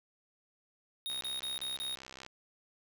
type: tone bursts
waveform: square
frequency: 3730 Hz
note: A#7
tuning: in tune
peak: -36 dBFS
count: 5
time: 1.06-1.95 s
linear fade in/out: 0 ms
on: 150 ms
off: 35 ms
type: click train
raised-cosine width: 0.2 ms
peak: -29 dBFS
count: 77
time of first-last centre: 1.1-2.264 s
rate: 65.3 Hz
effects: none